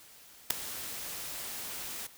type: noise with ADSR envelope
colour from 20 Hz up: white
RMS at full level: -22 dBFS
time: 0.5-2.07 s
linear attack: 7 ms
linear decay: 3 ms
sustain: -18 dB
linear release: 7 ms
effects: white hiss -55 dBFS RMS until 2.17 s